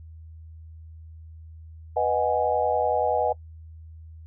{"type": "chord", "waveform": "sine", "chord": "G# minor seventh", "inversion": "first", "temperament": "equal", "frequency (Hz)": [493.9, 622.3, 740, 830.6], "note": ["B4", "D#5", "F#5", "G#5"], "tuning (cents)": [0, 0, 0, 0], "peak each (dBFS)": -26, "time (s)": [1.96, 3.33], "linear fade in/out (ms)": 10, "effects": ["noise-tail reverb RT60 0.1 s tail -23 dB re dry", "added 80 Hz sine -41 dBFS peak until 4.26 s"]}